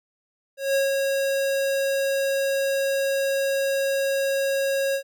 square tone with ADSR envelope, 547 Hz, C#5, 23 cents flat, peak -19 dBFS, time 0.57-5.03 s, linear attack 180 ms, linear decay 150 ms, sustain -3 dB, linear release 84 ms, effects none

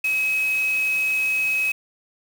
sine tone in noise, 2550 Hz, D#7, 42 cents sharp, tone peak -19 dBFS, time 0.04-1.72 s, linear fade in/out 5 ms, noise white, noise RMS -37 dBFS, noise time 0.04-1.72 s, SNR +15 dB, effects none

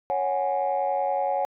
sine chord, C# suspended fourth, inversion none, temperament equal, 554.4 / 740 / 830.6 Hz, C#5 / F#5 / G#5, 0 / 0 / 0 cents, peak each -26 dBFS, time 0.1-1.45 s, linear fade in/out 0 ms, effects tanh soft clip ceiling -16 dBFS

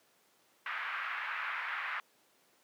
pink band-pass noise, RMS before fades -38 dBFS, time 0.66-2 s, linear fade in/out 2 ms, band 1200 to 2200 Hz, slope 24 dB/octave, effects pink hiss -68 dBFS RMS until 2.63 s + high-pass 300 Hz 12 dB/octave

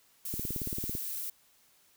violet noise, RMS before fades -37 dBFS, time 0.25-1.3 s, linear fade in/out 5 ms
click train, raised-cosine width 3 ms, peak -24 dBFS, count 12, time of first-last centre 0.34-0.951 s, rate 18 Hz
effects white hiss -65 dBFS RMS until 1.96 s

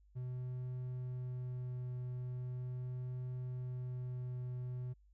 triangle tone with vibrato, 125.5 Hz, B2, 28 cents sharp, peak -37 dBFS, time 0.15-4.94 s, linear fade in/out 20 ms, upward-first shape triangle, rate 0.4 Hz, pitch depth 10 cents each way, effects added 50 Hz sine -63 dBFS peak until 5.13 s

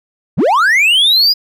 triangle linear sweep, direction up, 93 to 4981 Hz, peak -6 dBFS, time 0.37-1.34 s, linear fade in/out 20 ms, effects none

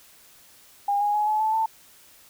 sine tone with pitch steps, 810 / 825.1 / 840.5 / 856.2 / 872.2 / 888.4 Hz, G#5 / G#5 / G#5 / A5 / A5 / A5, -43 / -12 / +20 / -47 / -15 / +16 cents, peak -20 dBFS, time 0.88-1.66 s, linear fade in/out 5 ms, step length 130 ms, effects white hiss -53 dBFS RMS until 2.29 s

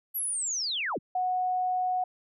sine linear sweep, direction down, 11930 to 65.41 Hz, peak -28 dBFS, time 0.14-0.99 s, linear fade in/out 20 ms
sine tone, 735 Hz, F#5, 12 cents flat, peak -25 dBFS, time 1.15-2.04 s, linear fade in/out 5 ms
effects none

